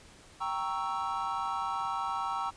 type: chord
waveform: triangle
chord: G diminished seventh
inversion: none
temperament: equal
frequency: 784 / 932.3 / 1108.7 / 1318.5 Hz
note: G5 / Bb5 / Db6 / Fb6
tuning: 0 / 0 / 0 / 0 cents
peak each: -35 / -34 / -35 / -34 dBFS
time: 0.4-2.51 s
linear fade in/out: 20 ms
effects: pink hiss -55 dBFS RMS until 2.56 s + resampled to 22050 Hz